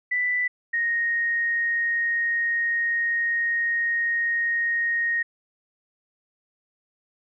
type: tone pair in turn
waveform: sine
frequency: 1983 / 1865.2 Hz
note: B6 / A#6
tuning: +7 / +1 cents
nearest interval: minor second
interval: 106 cents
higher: first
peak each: -21 dBFS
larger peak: neither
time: 0.11-0.48 / 0.73-5.23 s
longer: second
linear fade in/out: 10 ms
effects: none